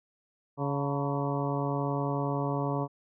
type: harmonic tone with a mistuned harmonic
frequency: 140.9 Hz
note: C#3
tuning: 29 cents sharp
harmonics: 1 / 2 / 3 / 4 / 5 / 6 / 7 / 8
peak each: -31 / -34 / -36 / -37 / -38 / -39 / -39 / -40 dBFS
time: 0.57-2.88 s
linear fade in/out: 50 ms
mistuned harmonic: 6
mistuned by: +100 cents
effects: none